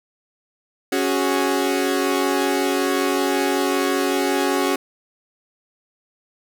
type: chord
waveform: sawtooth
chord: C# suspended fourth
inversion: none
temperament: equal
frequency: 277.2 / 370 / 415.3 Hz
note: C#4 / F#4 / G#4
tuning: 0 / 0 / 0 cents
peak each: -18 / -18 / -21 dBFS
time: 0.92-4.76 s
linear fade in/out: 5 ms
effects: none